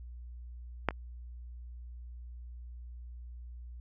clicks, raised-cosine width 0.5 ms, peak -11 / -28 dBFS, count 2, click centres 0.887 / 0.908 s, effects added 60 Hz sine -43 dBFS peak until 3.8 s

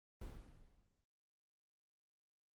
brown noise with exponential decay, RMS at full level -45 dBFS, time 0.21-1.04 s, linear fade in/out 5 ms, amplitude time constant 180 ms, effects Opus 24 kbps

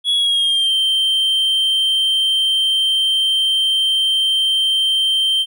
triangle tone with pitch glide, 3359 to 3134 Hz, G#7 to G7, +19 to -1 cents, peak -12 dBFS, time 0.04-5.46 s, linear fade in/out 50 ms, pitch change -120 cents, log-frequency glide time 0.14-0.73 s, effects none

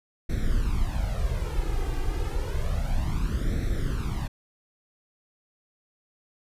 brown noise with flanger, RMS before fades -26 dBFS, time 0.29-4.28 s, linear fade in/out 10 ms, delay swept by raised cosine 0.51 to 2.51 ms, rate 0.3 Hz, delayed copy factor +0.8, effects resampled to 32000 Hz

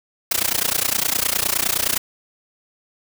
white noise with amplitude modulation, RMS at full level -17 dBFS, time 0.31-1.98 s, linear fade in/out 5 ms, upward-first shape sine, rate 29.7 Hz, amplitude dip 95%, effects none

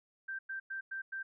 sine tone bursts, 1568 Hz, G6, in tune, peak -37 dBFS, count 5, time 0.28-1.23 s, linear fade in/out 10 ms, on 110 ms, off 100 ms, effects none

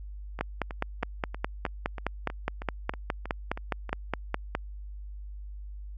two click trains, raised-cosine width 0.5 ms, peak -12 / -22 dBFS, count 21 / 12, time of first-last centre 0.41-4.551 / 0.39-3.893 s, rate 4.83 / 3.14 Hz, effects added 50 Hz sine -38 dBFS peak until 5.97 s

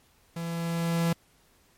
45% pulse tone with level ramp, 167.8 Hz, E3, 31 cents sharp, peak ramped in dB -32 to -22 dBFS, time 0.36-1.13 s, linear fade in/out 5 ms, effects pink hiss -63 dBFS RMS until 1.77 s + MP3 64 kbps

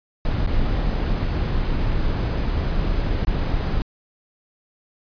brown noise with dropouts, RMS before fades -21 dBFS, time 0.25-3.82 s, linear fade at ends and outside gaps 1 ms, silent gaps 0.464-0.473 / 3.249-3.27 s, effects resampled to 11025 Hz

